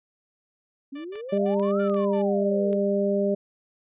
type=exponential two-way sweep; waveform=sine; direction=up then down; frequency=265.3 to 1418 to 397.9 Hz; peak=-33 dBFS; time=0.92-2.79 s; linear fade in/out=10 ms; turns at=1.81 s
type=tone bursts; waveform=10% pulse; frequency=587.3 Hz; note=D5; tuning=in tune; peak=-35 dBFS; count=8; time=0.95-2.223 s; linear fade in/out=10 ms; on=97 ms; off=71 ms
type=clicks; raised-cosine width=0.2 ms; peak=-27 dBFS; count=5; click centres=1.156 / 1.597 / 1.897 / 1.944 / 2.73 s
type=harmonic tone; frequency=200 Hz; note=G3; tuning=35 cents sharp; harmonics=1 / 2 / 3; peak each=-25 / -25 / -25 dBFS; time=1.32-3.35 s; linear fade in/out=10 ms
effects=resampled to 8000 Hz